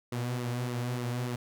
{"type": "tone with flanger", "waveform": "sawtooth", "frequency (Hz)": 122.4, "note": "B2", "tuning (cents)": -15, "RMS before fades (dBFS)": -33, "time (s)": [0.12, 1.36], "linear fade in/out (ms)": 5, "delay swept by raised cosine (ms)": [1.2, 6], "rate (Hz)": 3.4, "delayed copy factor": -0.55, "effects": []}